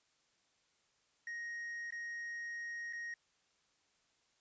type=tone with dropouts; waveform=triangle; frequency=1874 Hz; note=A#6; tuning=9 cents sharp; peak=-39 dBFS; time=1.27-3.14 s; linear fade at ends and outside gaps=2 ms; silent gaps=1.906-1.923 / 2.927-2.932 s; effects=white hiss -75 dBFS RMS until 4.4 s + resampled to 16000 Hz